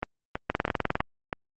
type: two click trains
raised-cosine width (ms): 0.5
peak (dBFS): -9 / -13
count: 11 / 5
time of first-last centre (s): 0.5-1.005 / 0.03-1.329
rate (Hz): 19.8 / 3.08
effects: Opus 24 kbps